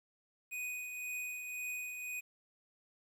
square tone with tremolo, 2489 Hz, D#7, in tune, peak -38 dBFS, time 0.51-2.21 s, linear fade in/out 20 ms, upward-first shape triangle, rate 1.9 Hz, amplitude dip 45%, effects 11-bit

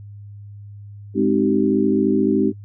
sine chord, Ab major seventh, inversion none, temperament equal with one note detuned, 207.7 / 261.6 / 311.1 / 385.3 Hz, Ab3 / C4 / Eb4 / G4, 0 / 0 / 0 / -30 cents, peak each -20 dBFS, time 1.14-2.53 s, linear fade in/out 50 ms, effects noise-tail reverb RT60 0.1 s tail -21 dB re dry + added 102 Hz sine -35 dBFS peak until 2.64 s

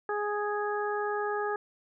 harmonic tone, 415.3 Hz, G#4, in tune, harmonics 1 / 2 / 3 / 4, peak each -31 / -34 / -36 / -37 dBFS, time 0.09-1.56 s, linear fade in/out 2 ms, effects none

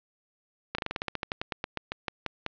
slowing click train, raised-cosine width 0.3 ms, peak -14 dBFS, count 19, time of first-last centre 0.75-2.463 s, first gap 34 ms, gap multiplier 1.11, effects resampled to 11025 Hz + 7-bit

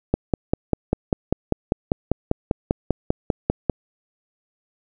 click train, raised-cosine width 2 ms, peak -4 dBFS, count 19, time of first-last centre 0.14-3.697 s, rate 5.06 Hz, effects none

